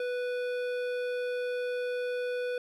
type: tone with hard clipping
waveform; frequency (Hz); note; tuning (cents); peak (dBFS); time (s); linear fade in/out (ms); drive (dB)
sine; 493.9; B4; 0; -32; 0-2.58; 2; 13
effects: none